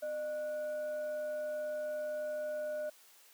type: tone with frequency modulation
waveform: sine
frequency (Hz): 606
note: D#5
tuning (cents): -46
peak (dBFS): -34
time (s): 0.02-2.9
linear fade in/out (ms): 10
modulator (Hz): 862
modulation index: 0.33
effects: white hiss -61 dBFS RMS until 3.33 s + high-pass 400 Hz 12 dB/octave